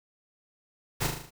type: noise with echo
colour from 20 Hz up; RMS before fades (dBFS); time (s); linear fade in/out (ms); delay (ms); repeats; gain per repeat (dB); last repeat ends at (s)
pink; -28; 1-1.08; 20; 38; 6; -4; 1.308
effects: none